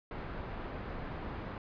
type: low-pass noise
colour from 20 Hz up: pink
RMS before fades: -41 dBFS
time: 0.11-1.58 s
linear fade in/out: 2 ms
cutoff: 1600 Hz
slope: 12 dB/octave
effects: resampled to 11025 Hz